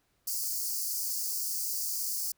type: high-pass noise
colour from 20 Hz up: white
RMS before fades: -33 dBFS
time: 0.27-2.32 s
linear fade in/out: 5 ms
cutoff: 4500 Hz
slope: 96 dB/octave
effects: pink hiss -73 dBFS RMS until 2.37 s